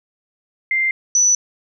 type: tone pair in turn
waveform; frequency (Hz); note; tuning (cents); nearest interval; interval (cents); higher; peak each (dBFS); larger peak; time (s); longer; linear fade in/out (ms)
sine; 2093 / 5956; C7 / F#8; 0 / +11; octave + tritone; 1811; second; -15 / -11; second; 0.71-0.91 / 1.15-1.35; neither; 2
effects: none